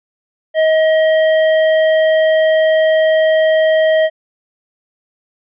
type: tone with tanh clipping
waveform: sine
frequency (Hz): 633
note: D#5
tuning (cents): +30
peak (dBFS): -11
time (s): 0.54-4.1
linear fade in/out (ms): 50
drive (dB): 14
effects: resampled to 8000 Hz